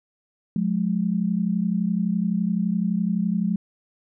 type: tone pair together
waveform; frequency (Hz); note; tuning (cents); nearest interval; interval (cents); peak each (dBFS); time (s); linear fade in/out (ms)
sine; 180 / 211.8; F#3 / G#3; -47 / +34; minor third; 281; -23; 0.56-3.56; 2
effects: none